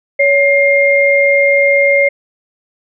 sine tone pair together, 561 / 2118 Hz, C#5 / C7, +21 / +21 cents, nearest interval octave + major seventh, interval 2300 cents, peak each -10 dBFS, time 0.19-2.09 s, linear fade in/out 10 ms, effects none

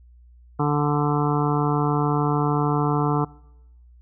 harmonic tone, 146.83 Hz, D3, in tune, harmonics 1 / 2 / 3 / 5 / 6 / 7 / 8 / 9, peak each -22 / -25 / -27 / -29 / -30 / -30 / -31 / -32 dBFS, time 0.59-3.25 s, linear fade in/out 10 ms, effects noise-tail reverb RT60 0.9 s tail -24 dB re dry + added 60 Hz sine -47 dBFS peak until 4.01 s

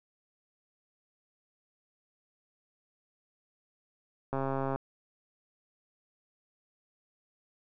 click train, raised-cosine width 1 ms, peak -19 dBFS, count 59, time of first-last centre 4.33-4.76 s, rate 135 Hz, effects none

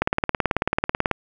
click train, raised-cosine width 0.5 ms, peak -4 dBFS, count 21, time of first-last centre 0.02-1.113 s, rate 18.3 Hz, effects none

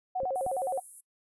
sine tone with vibrato, 630 Hz, D#5, 21 cents sharp, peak -28 dBFS, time 0.15-0.8 s, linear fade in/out 10 ms, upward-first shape square, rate 9.6 Hz, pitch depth 280 cents each way
clicks, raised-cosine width 3 ms, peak -31 dBFS, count 2, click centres 0.233 / 0.465 s
pink high-pass noise, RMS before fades -43 dBFS, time 0.35-1.01 s, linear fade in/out 10 ms, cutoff 9700 Hz, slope 48 dB/octave
effects noise-tail reverb RT60 0.1 s tail -24 dB re dry + resampled to 24000 Hz

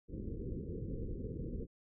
pink low-pass noise, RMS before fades -41 dBFS, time 0.08-1.67 s, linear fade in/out 50 ms, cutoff 500 Hz, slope 96 dB/octave, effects none

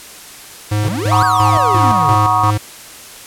square tone with tremolo, 105.1 Hz, G#2, 21 cents sharp, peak -14 dBFS, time 0.71-2.58 s, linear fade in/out 10 ms, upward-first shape square, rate 2.9 Hz, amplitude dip 65%
square exponential two-way sweep, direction up then down, 110 to 1661.2 to 110 Hz, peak -20 dBFS, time 0.83-2.16 s, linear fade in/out 10 ms, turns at 1.24 s
sine chord, D# minor seventh, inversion first, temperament equal with one note detuned, 740 / 950.3 / 1108.7 / 1244.5 Hz, F#5 / A#5 / C#6 / D#6, 0 / +33 / 0 / 0 cents, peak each -17 / -16 / -15 / -18 dBFS, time 1.11-2.51 s, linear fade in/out 10 ms
effects white hiss -35 dBFS RMS until 3.26 s + low-pass 12000 Hz 12 dB/octave

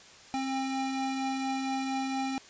square tone pair together, 265.9 / 802 Hz, C4 / G5, +28 / +39 cents, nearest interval octave + perfect fifth, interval 1911 cents, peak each -32 / -35 dBFS, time 0.34-2.38 s, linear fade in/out 0 ms, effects white hiss -52 dBFS RMS until 2.49 s + resampled to 16000 Hz

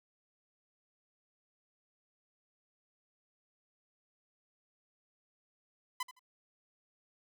sawtooth tone with echo, 1009 Hz, B5, 37 cents sharp, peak -30 dBFS, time 6-6.03 s, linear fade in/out 5 ms, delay 82 ms, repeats 2, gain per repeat -14 dB, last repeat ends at 6.194 s, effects none

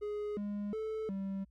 triangle tone with pitch steps, 417.1 / 205.1 / 437.3 / 194.6 Hz, G#4 / G#3 / A4 / G3, +7 / -21 / -11 / -12 cents, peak -33 dBFS, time 0.01-1.45 s, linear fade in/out 20 ms, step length 360 ms, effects added 60 Hz sine -62 dBFS peak until 1.5 s

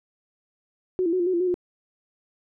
sine tone with pitch steps, 368.6 / 333.8 / 368.6 / 347.5 / 370.8 / 343.2 / 366.5 / 356.4 Hz, F#4 / E4 / F#4 / F4 / F#4 / F4 / F#4 / F4, -7 / +22 / -7 / -9 / +4 / -30 / -16 / +35 cents, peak -20 dBFS, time 0.99-1.542 s, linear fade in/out 0 ms, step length 69 ms, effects none

